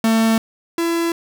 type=tone pair in turn; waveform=45% pulse; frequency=224.2 / 335.9 Hz; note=A3 / E4; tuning=+33 / +33 cents; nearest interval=perfect fifth; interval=700 cents; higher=second; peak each=-13 / -17 dBFS; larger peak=first; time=0.04-0.38 / 0.78-1.12 s; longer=neither; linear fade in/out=2 ms; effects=none